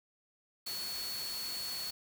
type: tone in noise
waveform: sine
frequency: 4400 Hz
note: C#8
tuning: 14 cents flat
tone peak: -38 dBFS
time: 0.66-1.91 s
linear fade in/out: 10 ms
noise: white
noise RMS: -43 dBFS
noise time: 0.66-1.91 s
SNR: +2 dB
effects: none